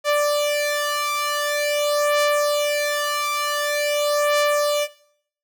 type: beating tone pair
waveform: sawtooth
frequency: 587.3 / 587.76 Hz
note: D5 / D5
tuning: 0 / +1 cents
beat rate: 0.46 Hz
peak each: -17 / -19 dBFS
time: 0.04-4.88 s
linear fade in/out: 50 ms
effects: noise-tail reverb RT60 0.6 s tail -17 dB re dry